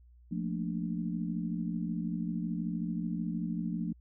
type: chord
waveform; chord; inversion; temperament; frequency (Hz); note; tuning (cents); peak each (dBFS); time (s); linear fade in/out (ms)
sine; Bb major seventh; second; equal; 174.61 / 220 / 233.1 / 293.7; F3 / A3 / Bb3 / D4; 0 / 0 / 0 / 0; -34 / -37 / -40 / -40; 0.31-3.93; 10
effects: added 60 Hz sine -55 dBFS peak until 4 s